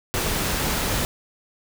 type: noise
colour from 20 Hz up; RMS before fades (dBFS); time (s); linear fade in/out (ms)
pink; -24; 0.14-1.05; 0
effects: none